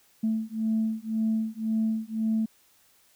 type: beating tone pair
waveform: sine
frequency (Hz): 220 / 221.9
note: A3 / A3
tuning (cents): 0 / +15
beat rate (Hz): 1.9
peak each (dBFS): -27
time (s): 0.23-2.46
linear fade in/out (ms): 10
effects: tanh soft clip ceiling -18 dBFS + white hiss -62 dBFS RMS until 3.15 s